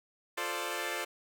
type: chord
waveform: 10% pulse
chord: D minor seventh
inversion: first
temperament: equal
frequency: 349.2 / 440 / 523.3 / 587.3 Hz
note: F4 / A4 / C5 / D5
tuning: 0 / 0 / 0 / 0 cents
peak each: -31 dBFS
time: 0.37-1.05 s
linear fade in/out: 10 ms
effects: none